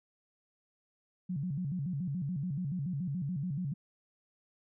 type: tone with vibrato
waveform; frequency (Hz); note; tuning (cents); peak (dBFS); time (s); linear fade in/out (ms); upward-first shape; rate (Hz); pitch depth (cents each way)
sine; 159.5; D#3; +43; -32; 1.29-3.74; 10; square; 7; 230
effects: none